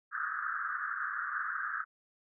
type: band-pass noise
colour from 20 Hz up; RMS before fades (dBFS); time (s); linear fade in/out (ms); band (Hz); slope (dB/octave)
pink; -36; 0.11-1.85; 50; 1200 to 1700; 96
effects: none